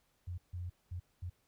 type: tone bursts at uneven times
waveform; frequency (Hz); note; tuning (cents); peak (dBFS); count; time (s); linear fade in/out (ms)
sine; 88.6; F2; +25; -38; 4; 0.27-0.38 / 0.53-0.7 / 0.91-1 / 1.22-1.3; 10
effects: pink hiss -75 dBFS RMS until 1.47 s